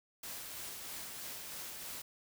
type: noise with tremolo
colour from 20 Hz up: white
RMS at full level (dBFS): -44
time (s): 0.23-2.02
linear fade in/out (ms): 5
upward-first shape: sine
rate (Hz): 3.1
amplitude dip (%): 25
effects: none